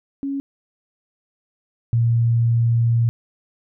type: tone pair in turn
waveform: sine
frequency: 276.8 / 116.72 Hz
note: C#4 / A#2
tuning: -2 / +3 cents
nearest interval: octave + minor third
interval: 1495 cents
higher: first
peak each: -22 / -14 dBFS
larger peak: second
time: 0.23-0.4 / 1.93-3.09 s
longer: second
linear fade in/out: 0 ms
effects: none